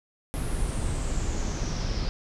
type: noise with low-pass filter sweep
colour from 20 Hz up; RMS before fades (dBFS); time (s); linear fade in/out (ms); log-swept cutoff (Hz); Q
brown; -28; 0.34-2.09; 0; 11000 to 4900; 6.5
effects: none